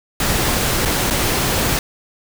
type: noise with dropouts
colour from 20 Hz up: pink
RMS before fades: -18 dBFS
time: 0.2-1.79 s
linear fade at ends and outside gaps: 2 ms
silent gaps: 0.852-0.856 / 1.102-1.107 s
effects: none